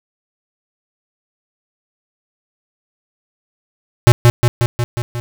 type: tone with echo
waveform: square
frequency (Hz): 120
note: B2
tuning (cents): -49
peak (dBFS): -3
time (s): 4.07-4.12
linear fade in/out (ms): 0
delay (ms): 180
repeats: 6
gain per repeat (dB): -3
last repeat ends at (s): 5.2
effects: none